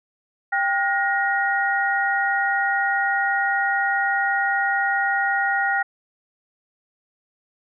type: tone cluster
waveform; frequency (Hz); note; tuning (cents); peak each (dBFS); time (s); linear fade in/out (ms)
sine; 791 / 1435 / 1880; G5 / F6 / A#6; +15 / +47 / +14; -23; 0.52-5.83; 10
effects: none